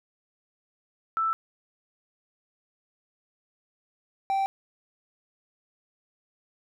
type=tone pair in turn; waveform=sine / triangle; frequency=1323 / 779.5 Hz; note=E6 / G5; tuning=+6 / -10 cents; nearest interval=major sixth; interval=916 cents; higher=first; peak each=-23 / -21 dBFS; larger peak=second; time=1.17-1.33 / 4.3-4.46 s; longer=neither; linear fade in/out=0 ms; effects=none